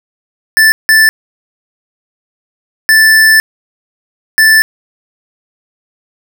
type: tone bursts at uneven times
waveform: square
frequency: 1760 Hz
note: A6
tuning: in tune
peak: -4 dBFS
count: 4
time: 0.57-0.72 / 0.89-1.09 / 2.89-3.4 / 4.38-4.62 s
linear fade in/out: 0 ms
effects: none